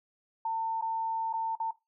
sine tone with dropouts, 900 Hz, A5, 39 cents sharp, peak -28 dBFS, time 0.45-1.71 s, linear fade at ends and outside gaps 5 ms, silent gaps 0.813-0.822 / 1.329-1.336 / 1.554-1.6 s, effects noise-tail reverb RT60 0.2 s tail -17 dB re dry

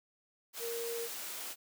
sine tone in noise, 466.2 Hz, A#4, in tune, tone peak -36 dBFS, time 0.59-1.09 s, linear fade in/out 50 ms, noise white, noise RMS -42 dBFS, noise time 0.53-1.56 s, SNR +3 dB, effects high-pass 300 Hz 12 dB/octave

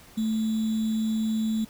sine tone with sample-and-hold, 220 Hz, A3, in tune, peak -23 dBFS, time 0.17-1.65 s, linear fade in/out 10 ms, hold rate 3675 Hz, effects pink hiss -51 dBFS RMS until 1.69 s

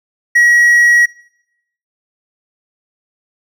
triangle tone, 1911 Hz, A#6, 43 cents sharp, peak -4 dBFS, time 0.35-1.06 s, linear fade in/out 10 ms, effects noise-tail reverb RT60 0.8 s tail -24 dB re dry

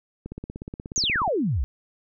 click train, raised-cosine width 3 ms, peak -21 dBFS, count 18, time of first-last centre 0.26-1.278 s, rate 16.7 Hz
sine exponential sweep, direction down, 7000 to 53.9 Hz, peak -21 dBFS, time 0.96-1.64 s, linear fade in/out 0 ms
effects none

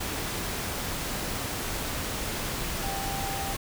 sine tone in noise, 786 Hz, G5, 4 cents sharp, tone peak -34 dBFS, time 2.83-3.54 s, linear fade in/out 10 ms, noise pink, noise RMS -32 dBFS, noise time 0-3.57 s, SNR -5 dB, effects none

